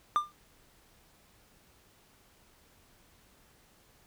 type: tone with exponential decay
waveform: triangle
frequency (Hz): 1197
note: D6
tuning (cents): +33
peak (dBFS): -18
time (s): 0.16-0.32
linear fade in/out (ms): 0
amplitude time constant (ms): 33
effects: pink hiss -63 dBFS RMS until 4.06 s